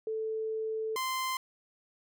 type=tone pair in turn; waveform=sine / sawtooth; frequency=440 / 1039.9 Hz; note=A4 / C6; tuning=0 / -11 cents; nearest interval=octave + minor third; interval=1489 cents; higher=second; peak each=-31 / -27 dBFS; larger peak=second; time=0.07-0.96 / 0.96-1.37 s; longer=first; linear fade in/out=2 ms; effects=none